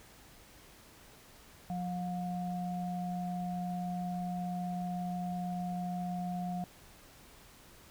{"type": "tone pair together", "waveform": "sine", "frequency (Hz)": [178.87, 715], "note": ["F3", "F5"], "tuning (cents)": [42, 41], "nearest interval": "2 octaves", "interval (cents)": 2399, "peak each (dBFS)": [-35, -39], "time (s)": [1.7, 6.64], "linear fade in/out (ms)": 0, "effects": ["pink hiss -57 dBFS RMS until 7.9 s"]}